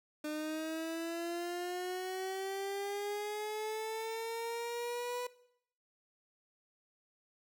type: linear sweep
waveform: 30% pulse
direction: up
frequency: 301.3 to 493.9 Hz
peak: -34 dBFS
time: 0.24-5.27 s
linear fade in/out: 5 ms
effects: noise-tail reverb RT60 0.7 s tail -18 dB re dry